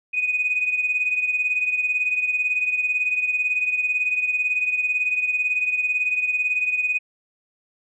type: beating tone pair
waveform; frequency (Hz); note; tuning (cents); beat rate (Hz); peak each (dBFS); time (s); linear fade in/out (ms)
sine; 2489 / 2507; D#7 / D#7; 0 / +12; 18; -20 / -26; 0.13-6.99; 20
effects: tanh soft clip ceiling -12 dBFS